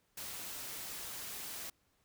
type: noise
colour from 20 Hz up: white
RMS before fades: -44 dBFS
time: 0.17-1.7 s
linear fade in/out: 5 ms
effects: pink hiss -75 dBFS RMS until 2.04 s